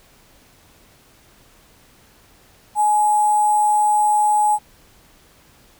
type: tone with sample-and-hold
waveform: sine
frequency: 842 Hz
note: G#5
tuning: 24 cents sharp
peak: -13 dBFS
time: 2.75-4.59 s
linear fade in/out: 50 ms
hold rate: 8820 Hz
effects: pink hiss -52 dBFS RMS until 5.79 s